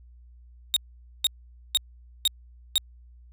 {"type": "tone bursts", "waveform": "40% pulse", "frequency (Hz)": 3729, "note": "A#7", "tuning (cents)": 0, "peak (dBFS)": -17, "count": 5, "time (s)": [0.74, 2.78], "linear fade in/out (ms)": 0, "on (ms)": 24, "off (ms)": 480, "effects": ["added 60 Hz sine -48 dBFS peak until 3.32 s"]}